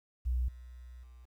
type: tone with level steps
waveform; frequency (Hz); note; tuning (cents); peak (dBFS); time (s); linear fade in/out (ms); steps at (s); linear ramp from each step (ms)
sine; 61.74; B1; 0; -28 / -46 / -50; 0.25-1.26; 20; 0.48 / 1.03; 5
effects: 11-bit